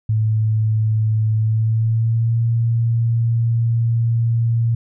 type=tone with pitch glide; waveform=sine; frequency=109.3 to 115.8 Hz; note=A2 to A#2; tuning=-11 to -11 cents; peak=-14 dBFS; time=0.09-4.75 s; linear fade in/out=5 ms; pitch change=+100 cents; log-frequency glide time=1.35-2.42 s; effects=none